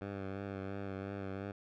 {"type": "tone with vibrato", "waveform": "10% pulse", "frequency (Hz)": 98, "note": "G2", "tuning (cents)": 0, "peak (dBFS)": -31, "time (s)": [0.01, 1.52], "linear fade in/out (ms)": 5, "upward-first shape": "triangle", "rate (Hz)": 2.9, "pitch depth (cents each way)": 41, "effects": ["low-pass 2000 Hz 12 dB/octave"]}